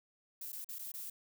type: noise with dropouts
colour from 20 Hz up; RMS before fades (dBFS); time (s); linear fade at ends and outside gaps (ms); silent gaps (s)
violet; -44; 0.41-1.1; 5; 0.521-0.528 / 0.645-0.688 / 0.786-0.791 / 0.918-0.939
effects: none